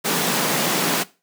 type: high-pass noise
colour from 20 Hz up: pink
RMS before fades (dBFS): -21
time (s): 0.04-1.04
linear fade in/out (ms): 20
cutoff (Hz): 150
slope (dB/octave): 48
effects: noise-tail reverb RT60 0.3 s tail -19 dB re dry